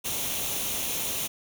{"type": "noise with comb filter", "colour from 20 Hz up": "white", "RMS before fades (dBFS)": -30, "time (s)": [0.04, 1.28], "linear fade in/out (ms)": 20, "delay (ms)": 0.31, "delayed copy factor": 0.55, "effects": []}